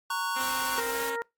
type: chord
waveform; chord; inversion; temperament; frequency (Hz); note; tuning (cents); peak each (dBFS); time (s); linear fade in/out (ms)
square; F# major; first; just; 925 / 1110 / 1480; A#5 / C#6 / F#6; -14 / +2 / 0; -34 / -33 / -34; 0.1-0.8; 5
type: tone with pitch glide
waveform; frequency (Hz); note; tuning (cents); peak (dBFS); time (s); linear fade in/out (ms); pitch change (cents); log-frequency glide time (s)
5% pulse; 261.4 to 271.7; C4 to C#4; -1 to -35; -26; 0.36-1.16; 5; +66; 0.86-1
type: noise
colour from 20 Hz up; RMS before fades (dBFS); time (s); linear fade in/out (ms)
white; -37; 0.39-1.11; 20
type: harmonic tone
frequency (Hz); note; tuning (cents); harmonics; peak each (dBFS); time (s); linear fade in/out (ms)
466.2; A#4; 0; 1 / 2 / 3 / 4; -32 / -35 / -37 / -38; 0.78-1.22; 0
effects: noise-tail reverb RT60 0.2 s tail -24 dB re dry + AAC 64 kbps